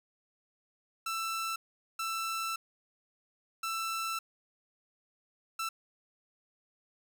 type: tone bursts at uneven times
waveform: sawtooth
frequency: 1332 Hz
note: E6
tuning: 18 cents sharp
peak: -29 dBFS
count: 4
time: 1.06-1.56 / 1.99-2.56 / 3.63-4.19 / 5.59-5.69 s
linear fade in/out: 5 ms
effects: none